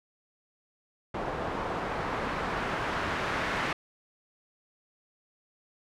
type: noise with low-pass filter sweep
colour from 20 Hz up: white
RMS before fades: -32 dBFS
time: 1.14-3.73 s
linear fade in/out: 5 ms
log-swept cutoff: 890 to 1800 Hz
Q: 0.97
effects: none